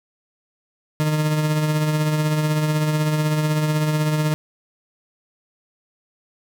40% pulse tone with tremolo, 153.1 Hz, D#3, 28 cents flat, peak -15 dBFS, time 1-4.34 s, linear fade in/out 0 ms, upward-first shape triangle, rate 16 Hz, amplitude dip 45%, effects none

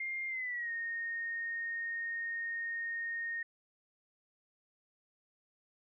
sine tone with pitch glide, 2113 to 1850.1 Hz, C7 to A#6, +16 to -14 cents, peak -35 dBFS, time 0-3.43 s, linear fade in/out 5 ms, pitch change -230 cents, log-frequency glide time 0.28-0.71 s, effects none

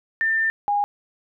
sine tone pair in turn, 1793 / 818.3 Hz, A6 / G#5, +32 / -26 cents, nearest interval octave + major second, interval 1358 cents, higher first, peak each -18 dBFS, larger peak neither, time 0.21-0.5 / 0.68-0.84 s, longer first, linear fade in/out 0 ms, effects none

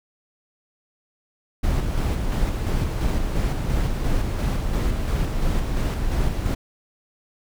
brown noise with tremolo, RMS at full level -21 dBFS, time 1.63-6.55 s, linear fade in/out 10 ms, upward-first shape square, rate 2.9 Hz, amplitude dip 30%, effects none

